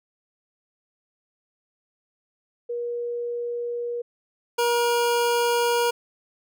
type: tone pair in turn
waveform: sine / 25% pulse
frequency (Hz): 477.6 / 475.6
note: A#4 / A#4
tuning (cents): +42 / +35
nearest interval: unison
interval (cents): 7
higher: first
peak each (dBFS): -26 / -16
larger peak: second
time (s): 2.69-4.02 / 4.58-5.91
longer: neither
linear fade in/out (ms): 10
effects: none